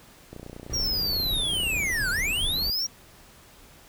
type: click train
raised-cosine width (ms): 2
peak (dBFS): -26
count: 48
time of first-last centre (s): 0.33-1.902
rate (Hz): 29.9
type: noise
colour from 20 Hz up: brown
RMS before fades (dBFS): -34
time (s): 0.7-2.7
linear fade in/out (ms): 2
type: linear two-way sweep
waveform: square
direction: down then up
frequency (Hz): 5700 to 1396.9 to 5700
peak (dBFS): -25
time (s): 0.73-2.87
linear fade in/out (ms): 10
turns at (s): 2.1
effects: pink hiss -52 dBFS RMS until 3.88 s